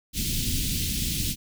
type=band-stop noise; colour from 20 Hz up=pink; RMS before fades=-27 dBFS; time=0.13-1.36 s; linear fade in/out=50 ms; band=260 to 2900 Hz; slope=24 dB/octave; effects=none